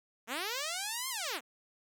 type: linear two-way sweep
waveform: 5% pulse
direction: up then down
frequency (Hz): 209.9 to 1076 to 209.9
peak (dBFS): -23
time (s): 0.27-1.41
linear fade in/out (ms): 50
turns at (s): 1.09
effects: none